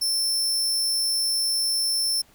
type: tone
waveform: sawtooth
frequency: 5350 Hz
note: E8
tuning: 25 cents sharp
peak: -19 dBFS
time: 0.01-2.22 s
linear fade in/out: 10 ms
effects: pink hiss -57 dBFS RMS until 2.34 s